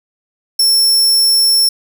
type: tone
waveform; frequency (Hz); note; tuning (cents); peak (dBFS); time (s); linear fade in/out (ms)
sawtooth; 5400; E8; +41; -6; 0.59-1.69; 5
effects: none